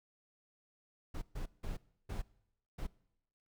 brown noise bursts at uneven times, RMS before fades -39 dBFS, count 5, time 1.14-1.22 / 1.35-1.46 / 1.63-1.77 / 2.09-2.22 / 2.78-2.87 s, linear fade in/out 10 ms, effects noise-tail reverb RT60 0.8 s tail -22 dB re dry

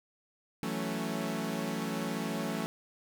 sawtooth chord, F# minor seventh, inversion third, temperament equal with one note detuned, 164.81 / 185.64 / 220 / 277.2 Hz, E3 / F#3 / A3 / C#4, 0 / +6 / 0 / 0 cents, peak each -35 / -35 / -32 / -35 dBFS, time 0.63-2.66 s, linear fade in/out 0 ms, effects 10-bit

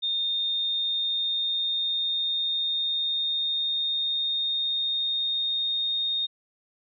sine tone with pitch glide, 3651 to 3691 Hz, A#7 to A#7, -37 to -18 cents, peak -24 dBFS, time 0.02-6.27 s, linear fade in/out 20 ms, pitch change +19 cents, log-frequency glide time 0.29-5.96 s, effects none

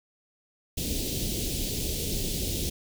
pink band-stop noise, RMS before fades -30 dBFS, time 0.77-2.7 s, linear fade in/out 10 ms, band 470 to 3100 Hz, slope 24 dB/octave, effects none

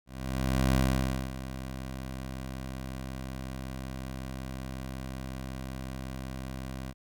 15% pulse tone with ADSR envelope, 65.41 Hz, C2, in tune, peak -16 dBFS, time 0.06-6.94 s, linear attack 680 ms, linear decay 570 ms, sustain -14 dB, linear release 46 ms, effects none

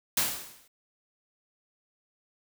white noise with exponential decay, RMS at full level -23 dBFS, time 0.17-0.68 s, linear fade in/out 5 ms, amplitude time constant 110 ms, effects none

